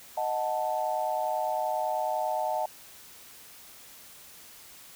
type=chord; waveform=sine; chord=D# diminished; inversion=none; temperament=equal with one note detuned; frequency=622.3 / 732.3 / 880 Hz; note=D#5 / F#5 / A5; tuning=0 / -18 / 0 cents; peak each=-31 dBFS; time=0.17-2.66 s; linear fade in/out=5 ms; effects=white hiss -50 dBFS RMS until 4.95 s